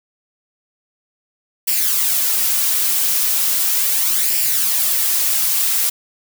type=noise with flanger; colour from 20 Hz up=blue; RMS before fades=-17 dBFS; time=1.67-5.9 s; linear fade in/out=10 ms; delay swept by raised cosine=0.39 to 4.39 ms; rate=0.37 Hz; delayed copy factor=+0.55; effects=none